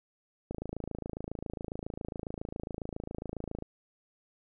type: click train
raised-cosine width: 2 ms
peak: -23 dBFS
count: 86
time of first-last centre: 0.51-3.624 s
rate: 27.3 Hz
effects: none

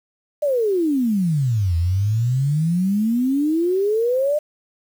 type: exponential two-way sweep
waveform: sine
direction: down then up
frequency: 611 to 82.2 to 611 Hz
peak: -16 dBFS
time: 0.42-4.39 s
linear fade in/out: 10 ms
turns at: 1.76 s
effects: 7-bit

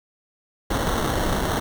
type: noise with sample-and-hold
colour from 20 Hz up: pink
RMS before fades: -23 dBFS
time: 0.7-1.6 s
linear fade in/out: 10 ms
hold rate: 2450 Hz
effects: none

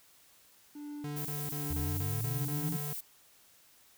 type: tone with tremolo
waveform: triangle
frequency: 293.7 Hz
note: D4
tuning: in tune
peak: -37 dBFS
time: 0.75-2.75 s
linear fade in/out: 5 ms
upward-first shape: sine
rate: 1.2 Hz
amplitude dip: 80%
type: tone bursts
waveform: square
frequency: 146.83 Hz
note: D3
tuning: in tune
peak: -38 dBFS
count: 8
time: 1.04-2.93 s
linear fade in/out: 2 ms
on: 210 ms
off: 30 ms
type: noise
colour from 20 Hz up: violet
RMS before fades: -40 dBFS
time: 1.16-3.01 s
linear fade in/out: 10 ms
type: exponential sweep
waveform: sine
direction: up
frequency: 74.5 to 174.61 Hz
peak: -33 dBFS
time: 1.7-2.77 s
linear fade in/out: 5 ms
effects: white hiss -62 dBFS RMS until 3.97 s

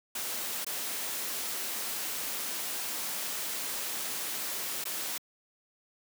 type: noise with dropouts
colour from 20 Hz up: white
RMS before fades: -35 dBFS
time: 0.15-5.18 s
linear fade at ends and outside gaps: 5 ms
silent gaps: 0.647-0.665 / 4.841-4.853 s
effects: high-pass 200 Hz 12 dB/octave

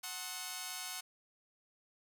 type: chord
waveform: 5% pulse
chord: F# diminished seventh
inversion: none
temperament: just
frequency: 740 / 888 / 1065.6 / 1278.7 Hz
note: F#5 / A5 / C6 / Eb6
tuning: 0 / +16 / +31 / +47 cents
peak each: -33 / -39 / -35 / -37 dBFS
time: 0.03-1.01 s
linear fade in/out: 10 ms
effects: none

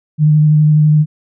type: tone with vibrato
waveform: sine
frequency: 152.1 Hz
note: D#3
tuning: 39 cents flat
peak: -6 dBFS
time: 0.18-1.06 s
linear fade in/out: 50 ms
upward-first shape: square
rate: 12 Hz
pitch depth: 12 cents each way
effects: none

